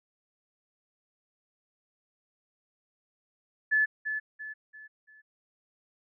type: tone with echo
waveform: sine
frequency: 1729 Hz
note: A6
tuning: 31 cents flat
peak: -21 dBFS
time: 3.71-3.86 s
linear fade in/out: 20 ms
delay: 340 ms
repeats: 4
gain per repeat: -8 dB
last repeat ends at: 5.22 s
effects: none